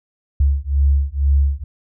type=beating tone pair; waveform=sine; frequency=68.9 / 71 Hz; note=C#2 / C#2; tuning=-10 / +42 cents; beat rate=2.1 Hz; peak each=-16 dBFS; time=0.4-1.64 s; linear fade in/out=5 ms; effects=none